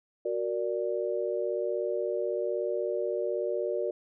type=chord; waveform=sine; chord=Gb augmented; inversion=none; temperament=equal; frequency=370 / 466.2 / 587.3 Hz; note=Gb4 / Bb4 / D5; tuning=0 / 0 / 0 cents; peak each=-32 dBFS; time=0.25-3.91 s; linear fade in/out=5 ms; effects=none